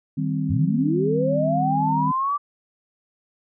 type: chord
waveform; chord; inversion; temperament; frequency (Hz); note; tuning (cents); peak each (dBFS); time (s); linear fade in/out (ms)
sine; C minor; first; equal; 155.56 / 196 / 261.6; Eb3 / G3 / C4; 0 / 0 / 0; -24 / -28 / -26; 0.17-2.12; 10
type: linear sweep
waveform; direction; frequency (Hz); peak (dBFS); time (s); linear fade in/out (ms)
sine; up; 77.5 to 1174.7; -20; 0.49-2.38; 20
effects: none